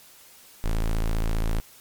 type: tone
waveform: square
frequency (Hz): 27.5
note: A0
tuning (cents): 0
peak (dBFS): -22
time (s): 0.64-1.6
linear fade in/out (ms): 0
effects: white hiss -51 dBFS RMS until 1.8 s + MP3 96 kbps